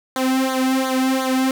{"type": "tone with flanger", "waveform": "sawtooth", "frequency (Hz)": 261.6, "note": "C4", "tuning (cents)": 0, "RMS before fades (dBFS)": -19, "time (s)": [0.16, 1.51], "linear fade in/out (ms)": 2, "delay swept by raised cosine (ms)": [0.37, 2.17], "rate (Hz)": 2.8, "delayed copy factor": -0.95, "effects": ["9-bit"]}